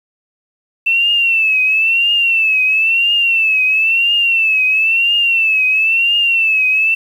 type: tone with vibrato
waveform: sine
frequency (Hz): 2670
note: E7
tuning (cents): +22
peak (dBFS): -10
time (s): 0.86-6.95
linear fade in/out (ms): 10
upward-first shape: triangle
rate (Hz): 0.99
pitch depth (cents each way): 110
effects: 7-bit